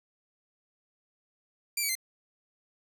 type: tone with pitch steps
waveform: 10% pulse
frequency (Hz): 2362 / 2271 / 2078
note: D7 / C#7 / C7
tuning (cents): +9 / +41 / -12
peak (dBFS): -19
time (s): 1.77-1.953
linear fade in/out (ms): 5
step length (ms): 61
effects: 10-bit